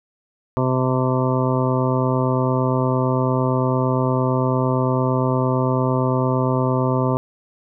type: harmonic tone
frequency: 128.8 Hz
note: C3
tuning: 27 cents flat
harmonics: 1 / 2 / 3 / 4 / 5 / 7 / 8 / 9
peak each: -20 / -23 / -25 / -26 / -27 / -28 / -29 / -30 dBFS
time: 0.57-7.17 s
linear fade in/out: 0 ms
effects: none